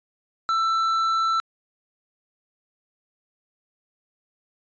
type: tone with hard clipping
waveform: sine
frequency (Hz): 1331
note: E6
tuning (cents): +16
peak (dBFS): -21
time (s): 0.49-1.4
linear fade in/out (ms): 0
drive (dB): 6
effects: resampled to 16000 Hz